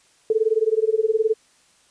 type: tone with tremolo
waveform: sine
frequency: 440 Hz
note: A4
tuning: in tune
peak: -13 dBFS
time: 0.3-1.34 s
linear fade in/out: 2 ms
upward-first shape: sine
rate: 19 Hz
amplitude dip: 95%
effects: white hiss -58 dBFS RMS until 1.9 s + resampled to 22050 Hz